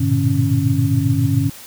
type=tone cluster; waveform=sine; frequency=100.3 / 115.5 / 122.8 / 148.2 / 276.1 Hz; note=G2 / A#2 / B2 / D3 / C#4; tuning=+40 / -16 / -9 / +16 / -7 cents; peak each=-20 dBFS; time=0-1.5 s; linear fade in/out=10 ms; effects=white hiss -38 dBFS RMS until 1.66 s